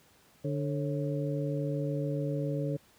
harmonic tone with a mistuned harmonic, 146.83 Hz, D3, in tune, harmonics 1 / 2 / 3 / 4, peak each -31 / -36 / -38 / -37 dBFS, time 0.44-2.77 s, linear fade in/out 10 ms, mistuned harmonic 4, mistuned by -120 cents, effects pink hiss -62 dBFS RMS until 2.98 s + high-pass 80 Hz 12 dB/octave

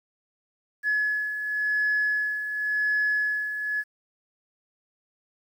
sine beating tone pair, 1700 / 1700.92 Hz, G#6 / G#6, +40 / +41 cents, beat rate 0.92 Hz, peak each -30 / -23 dBFS, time 0.83-3.84 s, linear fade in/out 50 ms, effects tanh soft clip ceiling -17 dBFS + 9-bit

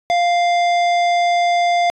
sine tone with hard clipping, 698 Hz, F5, 1 cent flat, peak -15 dBFS, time 0.1-1.9 s, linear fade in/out 0 ms, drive 13 dB, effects resampled to 24000 Hz

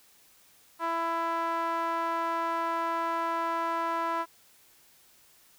sawtooth tone with band-pass filter, 332.7 Hz, E4, 16 cents sharp, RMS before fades -30 dBFS, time 0.79-4.26 s, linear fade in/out 50 ms, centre 1100 Hz, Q 3.3, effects white hiss -60 dBFS RMS until 5.58 s

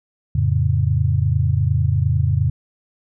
sine chord, F augmented, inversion none, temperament equal, 87.31 / 110 / 138.59 Hz, F2 / A2 / C#3, 0 / 0 / 0 cents, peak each -19 dBFS, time 0.35-2.5 s, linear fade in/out 5 ms, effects none

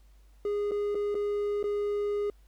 triangle tone with dropouts, 411.4 Hz, G#4, 16 cents flat, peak -25 dBFS, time 0.45-2.3 s, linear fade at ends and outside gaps 2 ms, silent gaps 0.711-0.717 / 0.947-0.952 / 1.145-1.151 / 1.629-1.64 s, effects added 50 Hz sine -54 dBFS peak until 2.47 s + pink hiss -69 dBFS RMS until 2.47 s

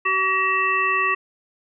harmonic tone, 380 Hz, F#4, 46 cents sharp, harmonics 1 / 3 / 5 / 7, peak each -30 / -21 / -23 / -23 dBFS, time 0.05-1.15 s, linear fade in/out 10 ms, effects none

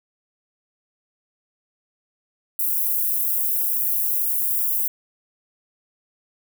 white high-pass noise, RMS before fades -22 dBFS, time 2.59-4.88 s, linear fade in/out 5 ms, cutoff 12000 Hz, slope 24 dB/octave, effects none

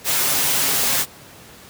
white noise with comb filter, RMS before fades -19 dBFS, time 0.04-1.06 s, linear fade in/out 50 ms, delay 7.4 ms, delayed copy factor +0.5, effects pink hiss -43 dBFS RMS until 1.69 s + high-pass 80 Hz 12 dB/octave

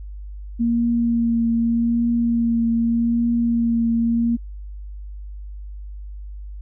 sine tone with vibrato, 233 Hz, A#3, 1 cent flat, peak -16 dBFS, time 0.59-4.37 s, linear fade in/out 20 ms, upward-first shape triangle, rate 0.83 Hz, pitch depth 21 cents each way, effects added 50 Hz sine -31 dBFS peak until 6.61 s

